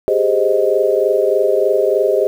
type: chord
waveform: sine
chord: Ab major seventh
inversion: third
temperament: equal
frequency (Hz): 392 / 415.3 / 523.3 / 622.3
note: G4 / Ab4 / C5 / Eb5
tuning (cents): 0 / 0 / 0 / 0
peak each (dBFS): -17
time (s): 0.08-2.27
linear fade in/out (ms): 0
effects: 7-bit